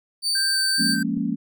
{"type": "tone", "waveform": "35% pulse", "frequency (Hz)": 4580, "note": "D8", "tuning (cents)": -44, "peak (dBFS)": -19, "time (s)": [0.22, 0.97], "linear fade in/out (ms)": 50}
{"type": "tone with vibrato", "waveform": "square", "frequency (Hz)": 1568, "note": "G6", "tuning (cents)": 0, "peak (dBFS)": -26, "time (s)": [0.35, 1.03], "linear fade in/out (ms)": 5, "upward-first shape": "square", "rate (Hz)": 2.5, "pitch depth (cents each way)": 11}
{"type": "chord", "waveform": "sine", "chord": "Bb minor seventh", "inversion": "second", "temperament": "equal", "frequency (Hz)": [174.61, 207.7, 233.1, 277.2], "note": ["F3", "Ab3", "Bb3", "Db4"], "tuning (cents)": [0, 0, 0, 0], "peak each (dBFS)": [-29, -27, -26, -27], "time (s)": [0.78, 1.36], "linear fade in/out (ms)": 20}
{"type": "click", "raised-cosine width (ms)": 3, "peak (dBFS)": -28, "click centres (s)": 1.174}
{"effects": []}